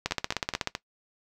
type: two click trains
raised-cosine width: 0.2 ms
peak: -12 / -9 dBFS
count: 4 / 11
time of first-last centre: 0.11-0.751 / 0.06-0.673 s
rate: 4.68 / 16.3 Hz
effects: noise-tail reverb RT60 0.1 s tail -18 dB re dry